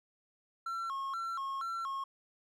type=tone with vibrato; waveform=triangle; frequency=1212 Hz; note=D#6; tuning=46 cents flat; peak=-33 dBFS; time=0.66-2.04 s; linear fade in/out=5 ms; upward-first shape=square; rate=2.1 Hz; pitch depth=190 cents each way; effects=none